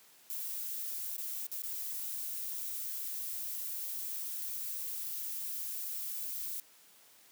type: noise with dropouts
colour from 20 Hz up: violet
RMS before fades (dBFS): -39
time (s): 0.3-6.6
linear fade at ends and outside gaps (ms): 0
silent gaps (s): 1.165-1.181 / 1.466-1.516 / 1.62-1.636
effects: white hiss -61 dBFS RMS until 7.31 s + high-pass 150 Hz 12 dB/octave